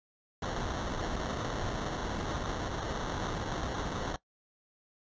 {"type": "noise with sample-and-hold", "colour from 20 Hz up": "pink", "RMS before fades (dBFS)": -35, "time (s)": [0.42, 4.16], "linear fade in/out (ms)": 2, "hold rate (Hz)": 2450, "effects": ["noise-tail reverb RT60 0.1 s tail -19 dB re dry", "resampled to 16000 Hz"]}